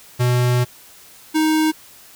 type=tone pair in turn; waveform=square; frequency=123.47 / 312.7 Hz; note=B2 / D#4; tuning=0 / +9 cents; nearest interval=octave + major third; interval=1609 cents; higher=second; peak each=-15 dBFS; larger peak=neither; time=0.19-0.65 / 1.34-1.72 s; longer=first; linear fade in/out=20 ms; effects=white hiss -45 dBFS RMS until 2.15 s